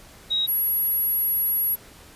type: tone pair in turn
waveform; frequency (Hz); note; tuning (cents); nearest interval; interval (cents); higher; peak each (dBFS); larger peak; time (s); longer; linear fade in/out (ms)
sine; 3808 / 11411; A#7 / F9; +36 / +36; octave + perfect fifth; 1900; second; -20; neither; 0.3-0.47 / 0.47-1.76; second; 20
effects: pink hiss -48 dBFS RMS until 2.15 s + resampled to 32000 Hz